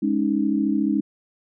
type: chord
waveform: sine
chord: Ab suspended fourth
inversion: none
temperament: equal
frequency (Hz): 207.7 / 277.2 / 311.1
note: Ab3 / Db4 / Eb4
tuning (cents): 0 / 0 / 0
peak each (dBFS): -23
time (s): 0.02-1.01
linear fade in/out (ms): 10
effects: none